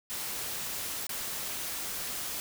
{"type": "noise with dropouts", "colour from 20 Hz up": "white", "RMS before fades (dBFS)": -36, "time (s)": [0.1, 2.4], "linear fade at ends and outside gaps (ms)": 0, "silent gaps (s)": [1.068, 1.093], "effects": []}